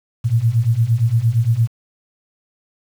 sine beating tone pair, 110.5 / 119.2 Hz, A2 / A#2, +8 / +39 cents, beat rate 8.7 Hz, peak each -17 / -15 dBFS, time 0.24-1.68 s, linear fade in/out 20 ms, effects 7-bit

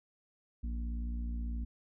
harmonic tone with a mistuned harmonic, 58.8 Hz, A#1, 16 cents sharp, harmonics 1 / 3 / 4 / 5, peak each -34 / -52 / -45 / -57 dBFS, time 0.63-1.65 s, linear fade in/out 10 ms, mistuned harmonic 1, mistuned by -43 cents, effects none

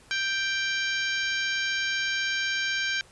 harmonic tone with a mistuned harmonic, 784 Hz, G5, in tune, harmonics 2 / 3 / 4 / 5 / 6 / 7 / 8, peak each -28 / -32 / -34 / -36 / -38 / -39 / -40 dBFS, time 0.11-3.01 s, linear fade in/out 0 ms, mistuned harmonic 8, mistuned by +63 cents, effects pink hiss -55 dBFS RMS until 3.11 s + resampled to 24000 Hz

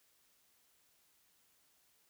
silence, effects white hiss -72 dBFS RMS until 2.09 s

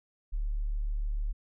sine tone, 36.63 Hz, D1, 4 cents flat, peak -28 dBFS, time 0.32-1.33 s, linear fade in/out 20 ms, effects none

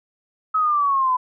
sine exponential sweep, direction down, 1288 to 1000 Hz, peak -16 dBFS, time 0.54-1.17 s, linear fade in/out 10 ms, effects none

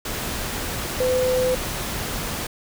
sine tone in noise, 508 Hz, B4, 49 cents sharp, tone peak -18 dBFS, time 1-1.55 s, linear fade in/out 5 ms, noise pink, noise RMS -28 dBFS, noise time 0.05-2.47 s, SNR +7 dB, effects none

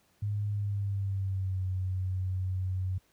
sine tone with pitch glide, 103.3 to 93.1 Hz, G#2 to F#2, -9 to +11 cents, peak -28 dBFS, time 0.22-2.98 s, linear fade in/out 5 ms, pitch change -180 cents, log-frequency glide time 0.49-1.65 s, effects pink hiss -68 dBFS RMS until 3.12 s + high-pass 60 Hz 12 dB/octave

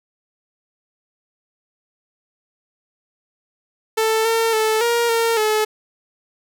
sawtooth tone with pitch steps, 442.2 / 454 / 437.3 / 470.8 / 459 / 430 Hz, A4 / A#4 / A4 / A#4 / A#4 / A4, +9 / -46 / -11 / +17 / -27 / -40 cents, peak -12 dBFS, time 3.97-5.65 s, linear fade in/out 10 ms, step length 280 ms, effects none

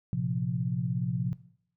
sine chord, Bb suspended second, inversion none, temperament equal with one note detuned, 114.14 / 130.81 / 174.61 Hz, Bb2 / C3 / F3, -36 / 0 / 0 cents, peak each -34 / -30 / -31 dBFS, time 0.13-1.33 s, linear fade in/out 0 ms, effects noise-tail reverb RT60 0.7 s tail -19 dB re dry

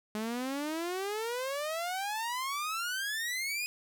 sawtooth exponential sweep, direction up, 209.9 to 2508 Hz, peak -29 dBFS, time 0.15-3.66 s, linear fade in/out 0 ms, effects none

